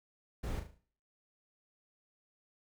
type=noise with echo; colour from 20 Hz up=brown; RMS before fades=-37 dBFS; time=0.43-0.6 s; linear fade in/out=10 ms; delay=37 ms; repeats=5; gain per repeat=-7 dB; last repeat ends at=0.785 s; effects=noise-tail reverb RT60 0.5 s tail -18 dB re dry